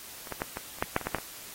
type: clicks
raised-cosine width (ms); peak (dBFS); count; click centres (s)
0.5; -29 / -19 / -15 / -20 / -30 / -12 / -10 / -23 / -15 / -12 / -21; 11; 0.272 / 0.323 / 0.419 / 0.571 / 0.786 / 0.825 / 0.964 / 1.013 / 1.07 / 1.147 / 1.185
effects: white hiss -45 dBFS RMS until 1.54 s + AAC 48 kbps